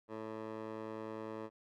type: tone with band-pass filter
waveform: 15% pulse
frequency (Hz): 110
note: A2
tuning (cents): 0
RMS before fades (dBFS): -44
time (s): 0.08-1.5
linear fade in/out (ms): 50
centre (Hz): 650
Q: 1.3
effects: none